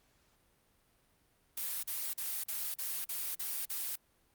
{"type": "noise bursts", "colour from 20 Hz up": "blue", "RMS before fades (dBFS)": -37, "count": 8, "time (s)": [1.57, 3.958], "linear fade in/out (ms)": 5, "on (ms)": 260, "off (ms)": 44, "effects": ["pink hiss -71 dBFS RMS until 4.34 s", "Opus 48 kbps"]}